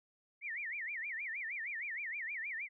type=tone with vibrato; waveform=sine; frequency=2068 Hz; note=C7; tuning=21 cents flat; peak=-38 dBFS; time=0.41-2.69 s; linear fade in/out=50 ms; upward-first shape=sine; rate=6.4 Hz; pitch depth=270 cents each way; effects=none